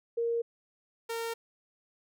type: tone pair in turn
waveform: sine / sawtooth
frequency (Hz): 466.2 / 459.3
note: A#4 / A#4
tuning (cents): 0 / -26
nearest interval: unison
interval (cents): 26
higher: first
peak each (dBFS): -27 / -29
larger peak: first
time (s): 0.17-0.42 / 1.09-1.34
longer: neither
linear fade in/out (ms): 10
effects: none